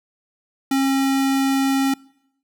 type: tone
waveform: square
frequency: 270.6 Hz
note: C#4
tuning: 42 cents flat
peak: -17 dBFS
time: 0.71-1.94 s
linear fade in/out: 5 ms
effects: noise-tail reverb RT60 0.8 s tail -25 dB re dry